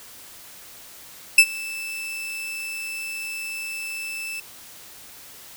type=tone with ADSR envelope; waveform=40% pulse; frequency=2637 Hz; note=E7; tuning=in tune; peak=-5 dBFS; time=1.38-4.4 s; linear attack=4 ms; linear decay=63 ms; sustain=-23 dB; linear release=4 ms; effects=white hiss -44 dBFS RMS until 5.56 s